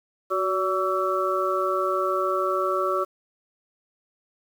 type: tone cluster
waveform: sine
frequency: 372.5 / 571 / 1140 / 1327 Hz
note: F#4 / D5 / C#6 / E6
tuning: +12 / -49 / +48 / +11 cents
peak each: -27 dBFS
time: 0.3-3.05 s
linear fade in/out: 20 ms
effects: 8-bit